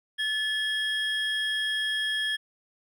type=tone pair together; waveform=triangle; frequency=1734 / 3273 Hz; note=A6 / G#7; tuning=-26 / -26 cents; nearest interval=major seventh; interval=1100 cents; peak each=-27 dBFS; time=0.18-2.37 s; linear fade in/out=20 ms; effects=none